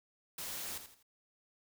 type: noise with echo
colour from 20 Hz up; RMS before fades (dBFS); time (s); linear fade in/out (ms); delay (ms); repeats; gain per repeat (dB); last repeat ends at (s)
white; -42; 0.38-0.78; 5; 83; 3; -9; 1.029
effects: none